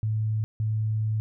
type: tone pair in turn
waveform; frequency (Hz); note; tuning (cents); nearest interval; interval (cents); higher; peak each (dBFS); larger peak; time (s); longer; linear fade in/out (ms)
sine; 108.8 / 108.8; A2 / A2; -19 / -19; unison; 0; neither; -23; neither; 0.03-0.44 / 0.6-1.2; second; 0
effects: none